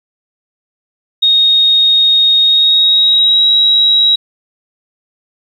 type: tone with pitch glide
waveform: sine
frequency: 3727 to 3852 Hz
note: A#7 to B7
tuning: -1 to -44 cents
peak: -6 dBFS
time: 1.22-4.16 s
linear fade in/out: 10 ms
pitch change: +57 cents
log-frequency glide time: 2.42-3.46 s
effects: 7-bit